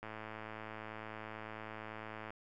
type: click train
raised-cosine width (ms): 0.5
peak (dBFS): -30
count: 249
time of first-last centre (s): 0.03-2.305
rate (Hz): 109
effects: none